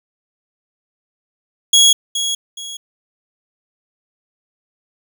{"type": "tone with echo", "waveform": "25% pulse", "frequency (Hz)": 3324, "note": "G#7", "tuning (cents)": 1, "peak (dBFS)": -4, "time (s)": [1.73, 1.93], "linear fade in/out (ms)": 5, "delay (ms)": 420, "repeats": 2, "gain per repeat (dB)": -10, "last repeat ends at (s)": 2.77, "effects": []}